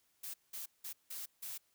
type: noise bursts at uneven times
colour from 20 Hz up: blue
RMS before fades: -44 dBFS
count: 5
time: 0.23-0.34 / 0.53-0.66 / 0.84-0.93 / 1.1-1.26 / 1.42-1.58 s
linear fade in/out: 10 ms
effects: white hiss -75 dBFS RMS until 1.74 s